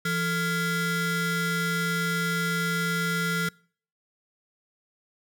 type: ring-modulated tone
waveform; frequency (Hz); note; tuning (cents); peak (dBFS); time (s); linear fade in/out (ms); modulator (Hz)
35% pulse; 613; D#5; -26; -20; 0.05-3.49; 5; 783
effects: noise-tail reverb RT60 0.5 s tail -25 dB re dry

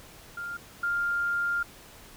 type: tone pair in turn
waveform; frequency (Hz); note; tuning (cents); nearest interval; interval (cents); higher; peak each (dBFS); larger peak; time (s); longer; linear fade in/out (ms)
sine; 1400 / 1400; F6 / F6; +4 / +4; unison; 0; neither; -33 / -25; second; 0.37-0.57 / 0.83-1.63; second; 5
effects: pink hiss -50 dBFS RMS until 2.16 s

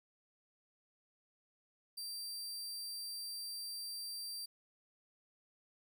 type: tone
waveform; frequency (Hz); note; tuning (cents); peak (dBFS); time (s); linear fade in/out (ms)
sawtooth; 4700; D8; +1; -39; 1.97-4.46; 10
effects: none

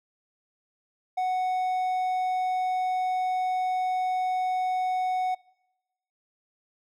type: tone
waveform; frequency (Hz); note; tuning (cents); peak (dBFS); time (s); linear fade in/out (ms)
triangle; 740; F#5; 0; -22; 1.17-5.35; 10
effects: noise-tail reverb RT60 1.0 s tail -24 dB re dry

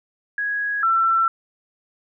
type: tone pair in turn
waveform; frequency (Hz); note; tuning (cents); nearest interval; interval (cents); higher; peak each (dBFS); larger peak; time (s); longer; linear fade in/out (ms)
sine; 1661.2 / 1342.9; G#6 / E6; 0 / +32; major third; 368; first; -21 / -15; second; 0.38-0.83 / 0.83-1.28; neither; 2
effects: none

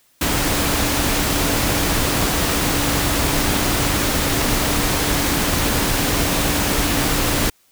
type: tone in noise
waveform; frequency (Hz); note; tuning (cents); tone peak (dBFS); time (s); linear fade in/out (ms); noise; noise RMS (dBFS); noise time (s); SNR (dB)
sine; 288.9; D4; -28; -27; 0.21-7.5; 5; pink; -19; 0.21-7.5; -11
effects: white hiss -58 dBFS RMS until 7.71 s

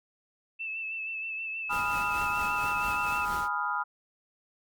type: tone with vibrato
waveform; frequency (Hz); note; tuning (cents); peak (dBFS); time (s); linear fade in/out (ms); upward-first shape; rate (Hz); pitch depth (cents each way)
sine; 2637; E7; 0; -32; 0.59-3.26; 20; sine; 6.3; 30
type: chord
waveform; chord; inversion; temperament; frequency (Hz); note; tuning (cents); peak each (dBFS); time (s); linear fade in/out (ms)
sine; F half-diminished seventh; first; equal; 830.6 / 987.8 / 1244.5 / 1396.9; Ab5 / Cb6 / Eb6 / F6; 0 / 0 / 0 / 0; -35 / -33 / -32 / -32; 1.69-3.84; 20
type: noise with tremolo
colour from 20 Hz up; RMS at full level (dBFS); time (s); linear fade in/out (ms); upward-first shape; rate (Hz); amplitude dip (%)
pink; -39; 1.69-3.49; 50; sine; 4.4; 45
effects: MP3 96 kbps

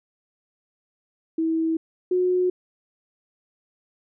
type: tone pair in turn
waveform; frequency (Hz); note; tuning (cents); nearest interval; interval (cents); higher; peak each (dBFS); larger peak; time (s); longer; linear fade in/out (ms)
sine; 324 / 363.7; E4 / F#4; -30 / -30; major second; 200; second; -20 / -18; second; 1.38-1.77 / 2.11-2.5; neither; 5
effects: none

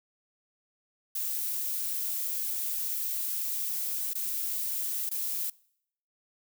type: noise with dropouts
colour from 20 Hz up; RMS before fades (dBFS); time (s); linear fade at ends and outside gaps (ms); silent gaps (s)
violet; -32; 1.15-5.5; 5; 4.135-4.152 / 5.093-5.112
effects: noise-tail reverb RT60 0.7 s tail -24 dB re dry

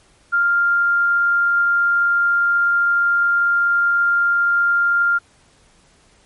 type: tone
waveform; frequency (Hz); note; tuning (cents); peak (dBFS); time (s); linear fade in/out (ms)
sine; 1396.9; F6; 0; -13; 0.32-5.19; 20
effects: pink hiss -54 dBFS RMS until 6.25 s + MP3 48 kbps

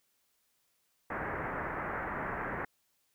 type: low-pass noise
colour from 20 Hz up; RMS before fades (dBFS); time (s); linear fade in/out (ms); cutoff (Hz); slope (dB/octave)
white; -37; 1.1-2.65; 5; 1900; 48
effects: white hiss -75 dBFS RMS until 3.14 s

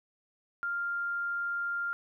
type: tone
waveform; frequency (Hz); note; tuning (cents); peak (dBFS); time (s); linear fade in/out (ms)
sine; 1396.9; F6; 0; -30; 0.63-1.93; 0
effects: 12-bit

